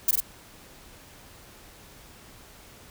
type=noise with echo; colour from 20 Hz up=violet; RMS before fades=-20 dBFS; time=0.08-0.11 s; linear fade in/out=5 ms; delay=47 ms; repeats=2; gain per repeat=-2 dB; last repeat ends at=0.204 s; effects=pink hiss -50 dBFS RMS until 2.9 s